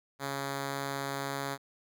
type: tone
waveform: 5% pulse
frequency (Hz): 138.59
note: C#3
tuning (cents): 0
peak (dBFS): -22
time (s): 0.19-1.58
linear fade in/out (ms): 50
effects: none